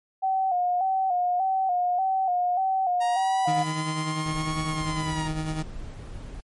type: tone with vibrato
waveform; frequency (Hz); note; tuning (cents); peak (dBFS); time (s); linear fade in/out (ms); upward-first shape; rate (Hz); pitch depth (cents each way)
sine; 740; F#5; 0; -21; 0.22-3.64; 20; square; 1.7; 57
type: linear two-way sweep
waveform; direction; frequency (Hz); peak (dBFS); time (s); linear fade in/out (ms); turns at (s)
sawtooth; up then down; 932.3 to 1108.7 to 932.3; -27; 3-5.29; 20; 4.65
type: tone with tremolo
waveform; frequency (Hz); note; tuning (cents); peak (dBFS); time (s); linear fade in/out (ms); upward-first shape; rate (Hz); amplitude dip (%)
30% pulse; 156.4; D#3; +9; -23; 3.47-5.63; 10; sine; 10; 50
type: noise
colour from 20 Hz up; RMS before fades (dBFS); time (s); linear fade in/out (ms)
brown; -37; 4.25-6.41; 10
effects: MP3 48 kbps